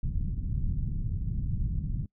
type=low-pass noise; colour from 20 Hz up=pink; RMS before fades=-30 dBFS; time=0.03-2.06 s; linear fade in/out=5 ms; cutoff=170 Hz; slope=24 dB/octave; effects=noise-tail reverb RT60 0.1 s tail -24 dB re dry